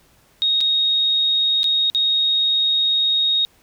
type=tone with dropouts; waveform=sine; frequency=3742 Hz; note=A#7; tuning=6 cents sharp; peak=-15 dBFS; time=0.42-3.45 s; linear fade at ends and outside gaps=0 ms; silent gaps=0.606-0.611 / 1.632-1.642 / 1.9-1.948 s; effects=pink hiss -56 dBFS RMS until 3.62 s